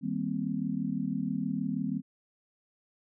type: chord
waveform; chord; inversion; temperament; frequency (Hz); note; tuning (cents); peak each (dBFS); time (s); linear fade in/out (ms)
sine; C minor seventh; first; just; 156.98 / 196.22 / 235.5 / 261.6; Eb3 / G3 / Bb3 / C4; +16 / +2 / +18 / 0; -37 / -33 / -35 / -34; 0.01-2.02; 50
effects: none